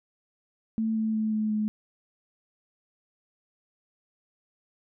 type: tone with pitch steps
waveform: sine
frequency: 221.9 / 219.7 / 217.6 / 215.5 / 213.4 Hz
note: A3 / A3 / A3 / A3 / G#3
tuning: +15 / -2 / -19 / -36 / +47 cents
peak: -24 dBFS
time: 0.78-1.68 s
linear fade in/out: 0 ms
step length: 180 ms
effects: none